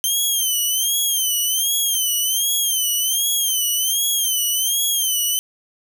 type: tone with vibrato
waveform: 10% pulse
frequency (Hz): 3127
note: G7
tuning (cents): -5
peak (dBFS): -10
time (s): 0.04-5.39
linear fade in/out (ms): 0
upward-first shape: sine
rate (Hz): 1.3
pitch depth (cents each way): 110
effects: 8-bit